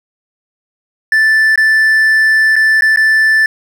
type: tone with dropouts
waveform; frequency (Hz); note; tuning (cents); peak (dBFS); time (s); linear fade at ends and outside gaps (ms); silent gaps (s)
triangle; 1760; A6; 0; -5; 1.12-3.46; 2; 1.558-1.576 / 2.557-2.563 / 2.809-2.821 / 2.961-2.972
effects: none